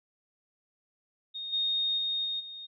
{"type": "tone with level steps", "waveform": "sine", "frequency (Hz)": 3703, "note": "A#7", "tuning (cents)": -12, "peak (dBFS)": [-35, -26, -28, -30, -40], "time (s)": [1.34, 2.67], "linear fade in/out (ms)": 20, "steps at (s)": [1.52, 1.97, 2.24, 2.39], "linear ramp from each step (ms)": 20, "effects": []}